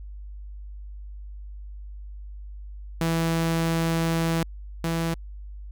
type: tone pair in turn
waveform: sawtooth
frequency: 164.81 / 165.46 Hz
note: E3 / E3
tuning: 0 / +7 cents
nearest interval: unison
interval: 7 cents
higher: second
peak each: -18 / -20 dBFS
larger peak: first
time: 3.01-4.43 / 4.84-5.14 s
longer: first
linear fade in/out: 2 ms
effects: added 50 Hz sine -36 dBFS peak until 5.71 s